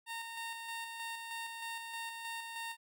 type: tone with tremolo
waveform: 15% pulse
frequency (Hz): 918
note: A#5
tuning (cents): -27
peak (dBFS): -33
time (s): 0.06-2.77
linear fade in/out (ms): 50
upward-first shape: square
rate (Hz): 3.2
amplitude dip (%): 35
effects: none